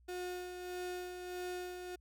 35% pulse tone with tremolo, 360.6 Hz, F#4, 45 cents flat, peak -37 dBFS, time 0.08-1.96 s, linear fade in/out 10 ms, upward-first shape sine, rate 1.6 Hz, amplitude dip 45%, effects added 60 Hz sine -62 dBFS peak until 2 s

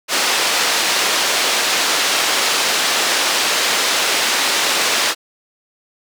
white band-pass noise, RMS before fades -17 dBFS, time 0.08-5.15 s, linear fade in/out 50 ms, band 350 to 5200 Hz, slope 12 dB/octave, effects none

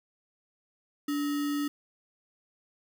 sine tone with sample-and-hold, 290 Hz, D4, 22 cents flat, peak -27 dBFS, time 1.08-1.68 s, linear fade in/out 5 ms, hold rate 1575 Hz, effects none

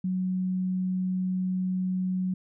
sine tone, 185 Hz, F#3, in tune, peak -25 dBFS, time 0.04-2.34 s, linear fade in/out 5 ms, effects none

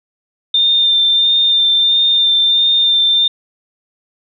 sine tone with vibrato, 3603 Hz, A7, 40 cents sharp, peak -9 dBFS, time 0.54-3.28 s, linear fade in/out 5 ms, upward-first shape sine, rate 1.5 Hz, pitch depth 16 cents each way, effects none

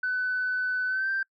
sine tone with pitch glide, 1503 to 1569.5 Hz, F#6 to G6, +27 to +2 cents, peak -24 dBFS, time 0.03-1.23 s, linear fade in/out 5 ms, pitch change +75 cents, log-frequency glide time 0.87-1.1 s, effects noise-tail reverb RT60 0.1 s tail -25 dB re dry + tanh soft clip ceiling -21 dBFS

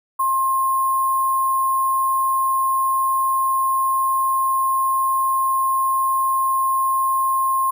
sine tone with sample-and-hold, 1063 Hz, C6, 27 cents sharp, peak -16 dBFS, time 0.19-7.71 s, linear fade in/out 10 ms, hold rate 11025 Hz, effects none

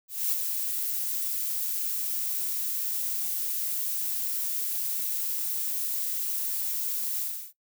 violet noise with ADSR envelope, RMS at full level -25 dBFS, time 0.08-7.53 s, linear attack 240 ms, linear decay 27 ms, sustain -5 dB, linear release 330 ms, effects noise-tail reverb RT60 0.1 s tail -17 dB re dry

